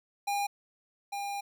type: tone pair in turn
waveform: square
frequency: 809 / 804.3 Hz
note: G#5 / G5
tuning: -46 / +44 cents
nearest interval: unison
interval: 10 cents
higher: first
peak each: -29 / -34 dBFS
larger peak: first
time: 0.27-0.47 / 1.12-1.41 s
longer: second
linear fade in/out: 10 ms
effects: none